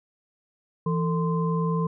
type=tone cluster; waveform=sine; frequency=166.4 / 447.6 / 1037 Hz; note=E3 / A4 / C6; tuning=+17 / +30 / -16 cents; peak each=-23 / -30 / -31 dBFS; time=0.86-1.87 s; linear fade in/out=5 ms; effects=none